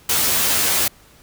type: noise with comb filter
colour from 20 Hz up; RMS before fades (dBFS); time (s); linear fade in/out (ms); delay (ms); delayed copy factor
white; -18; 0.09-0.88; 5; 13; +1
effects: pink hiss -50 dBFS RMS until 1.22 s